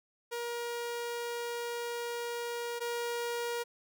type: tone pair in turn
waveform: sawtooth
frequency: 474.4 / 474.4 Hz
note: A#4 / A#4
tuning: +30 / +30 cents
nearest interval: unison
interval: 0 cents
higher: neither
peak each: -31 / -29 dBFS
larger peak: second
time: 0.31-2.8 / 2.8-3.64 s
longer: first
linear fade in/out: 20 ms
effects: none